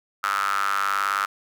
square tone with high-pass filter, 49.59 Hz, G1, 21 cents sharp, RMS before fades -24 dBFS, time 0.23-1.26 s, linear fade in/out 10 ms, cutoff 1300 Hz, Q 9.4, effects none

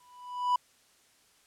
triangle tone with exponential growth, 987.8 Hz, B5, in tune, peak -19 dBFS, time 0-0.56 s, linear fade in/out 5 ms, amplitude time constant 120 ms, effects white hiss -64 dBFS RMS until 1.46 s + low-pass 10000 Hz 12 dB/octave

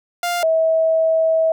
sawtooth / sine tone pair in turn, 700 / 646.1 Hz, F5 / E5, +4 / -35 cents, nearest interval minor second, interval 139 cents, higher first, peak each -15 / -13 dBFS, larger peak second, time 0.23-0.43 / 0.43-1.52 s, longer second, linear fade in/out 2 ms, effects none

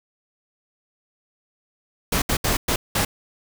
pink noise bursts at uneven times, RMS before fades -21 dBFS, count 5, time 2.12-2.22 / 2.29-2.37 / 2.44-2.57 / 2.68-2.76 / 2.95-3.05 s, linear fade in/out 5 ms, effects none

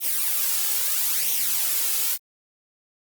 blue noise with flanger, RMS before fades -23 dBFS, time 0-2.18 s, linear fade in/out 50 ms, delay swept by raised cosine 0.32 to 2.32 ms, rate 0.76 Hz, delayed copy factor +0.55, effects Opus 32 kbps

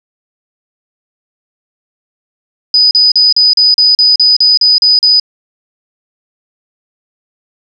sine tone bursts, 4978 Hz, D#8, in tune, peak -4 dBFS, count 12, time 2.74-5.198 s, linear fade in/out 2 ms, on 170 ms, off 38 ms, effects none

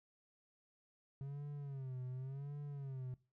triangle tone with vibrato, 135.7 Hz, C#3, 36 cents flat, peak -40 dBFS, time 1.21-3.14 s, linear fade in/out 0 ms, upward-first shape sine, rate 0.9 Hz, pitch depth 120 cents each way, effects noise-tail reverb RT60 0.3 s tail -19 dB re dry

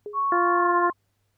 sine tone with exponential decay, 415.3 Hz, G#4, in tune, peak -29 dBFS, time 0.06-0.35 s, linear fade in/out 1 ms, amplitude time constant 63 ms
sine tone with pitch glide, 1108.7 to 1059.9 Hz, C#6 to C6, 0 to +22 cents, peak -21 dBFS, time 0.13-0.93 s, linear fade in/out 50 ms, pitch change -78 cents, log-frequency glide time 0.51-0.74 s
harmonic tone, 349.2 Hz, F4, in tune, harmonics 1 / 2 / 3 / 4 / 5, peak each -24 / -27 / -29 / -30 / -31 dBFS, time 0.32-0.9 s, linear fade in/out 2 ms
effects added 100 Hz sine -70 dBFS peak until 1.37 s + pink hiss -74 dBFS RMS until 1.37 s

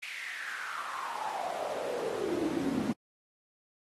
brown noise with high-pass filter sweep, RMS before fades -35 dBFS, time 0.02-2.93 s, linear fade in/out 10 ms, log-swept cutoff 2400 to 220 Hz, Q 6.3, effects AAC 32 kbps

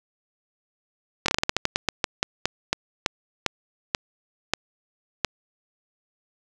slowing click train, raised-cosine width 0.2 ms, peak -3 dBFS, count 20, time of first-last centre 1.26-5.247 s, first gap 23 ms, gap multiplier 1.21, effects none

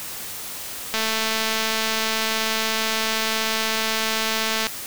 click train, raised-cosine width 0.2 ms, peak -6 dBFS, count 825, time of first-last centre 0.94-4.669 s, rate 221 Hz, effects white hiss -33 dBFS RMS until 4.86 s

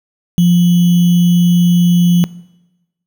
sine tone with sample-and-hold, 174.61 Hz, F3, in tune, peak -6 dBFS, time 0.38-2.24 s, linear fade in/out 0 ms, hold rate 3150 Hz, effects noise-tail reverb RT60 1.0 s tail -21 dB re dry

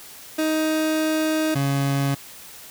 30% pulse tone pair in turn, 313.2 / 139.07 Hz, D#4 / C#3, +11 / +6 cents, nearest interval octave + major second, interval 1405 cents, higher first, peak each -17 dBFS, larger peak neither, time 0.38-1.55 / 1.55-2.15 s, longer first, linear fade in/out 10 ms, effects white hiss -42 dBFS RMS until 2.7 s

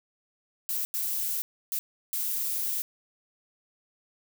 violet noise bursts at uneven times, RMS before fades -30 dBFS, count 4, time 0.69-0.85 / 0.94-1.42 / 1.72-1.79 / 2.13-2.82 s, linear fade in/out 0 ms, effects none

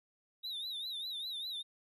triangle tone with vibrato, 3767 Hz, A#7, 17 cents sharp, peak -37 dBFS, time 0.43-1.63 s, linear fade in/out 20 ms, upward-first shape triangle, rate 5 Hz, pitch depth 140 cents each way, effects none

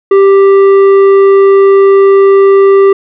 sine tone with tanh clipping, 392.5 Hz, G4, 2 cents sharp, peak -3 dBFS, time 0.11-2.93 s, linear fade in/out 5 ms, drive 9 dB, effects none

